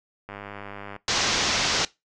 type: click train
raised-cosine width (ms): 0.5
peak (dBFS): -22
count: 69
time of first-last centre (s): 0.29-0.963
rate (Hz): 101
type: low-pass noise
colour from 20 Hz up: white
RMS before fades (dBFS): -24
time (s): 1.08-1.85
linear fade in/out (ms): 2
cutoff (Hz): 6400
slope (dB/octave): 48
effects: noise-tail reverb RT60 0.2 s tail -20 dB re dry